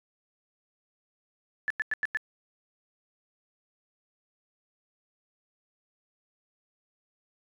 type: tone bursts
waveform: sine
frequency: 1735 Hz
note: A6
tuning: 25 cents flat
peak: -25 dBFS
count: 5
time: 1.68-2.171 s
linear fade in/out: 0 ms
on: 23 ms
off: 94 ms
effects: resampled to 22050 Hz